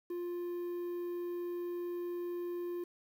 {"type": "tone", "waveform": "triangle", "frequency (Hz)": 350.3, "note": "F4", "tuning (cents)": 5, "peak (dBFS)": -34, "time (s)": [0.1, 2.84], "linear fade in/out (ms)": 5, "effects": ["10-bit"]}